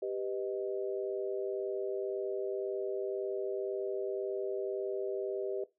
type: chord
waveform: sine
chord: G augmented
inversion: none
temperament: equal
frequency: 392 / 493.9 / 622.3 Hz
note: G4 / B4 / D#5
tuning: 0 / 0 / 0 cents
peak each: -35 / -39 / -40 dBFS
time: 0.02-5.64 s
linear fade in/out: 5 ms
effects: noise-tail reverb RT60 0.2 s tail -17 dB re dry